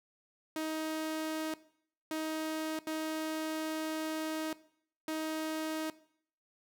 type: tone bursts at uneven times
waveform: sawtooth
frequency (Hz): 314.7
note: D#4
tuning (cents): +20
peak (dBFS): -30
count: 4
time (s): 0.56-1.54 / 2.11-2.79 / 2.87-4.53 / 5.08-5.9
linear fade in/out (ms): 2
effects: noise-tail reverb RT60 0.6 s tail -18 dB re dry